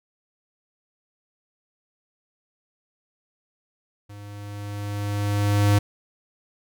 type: tone with level ramp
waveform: square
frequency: 102.4 Hz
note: G#2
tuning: 24 cents flat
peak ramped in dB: -40 to -15 dBFS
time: 4.09-5.79 s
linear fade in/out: 10 ms
effects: none